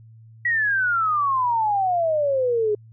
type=exponential sweep; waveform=sine; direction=down; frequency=1942 to 410.9 Hz; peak=-18 dBFS; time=0.45-2.75 s; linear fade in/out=5 ms; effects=added 112 Hz sine -44 dBFS peak until 2.92 s